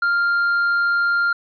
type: tone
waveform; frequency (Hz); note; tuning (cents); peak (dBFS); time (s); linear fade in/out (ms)
triangle; 1396.9; F6; 0; -14; 0.02-1.33; 5
effects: resampled to 11025 Hz